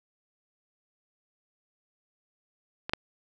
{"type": "clicks", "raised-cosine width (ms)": 0.3, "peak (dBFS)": [-17, -9], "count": 2, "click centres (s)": [2.895, 2.935], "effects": []}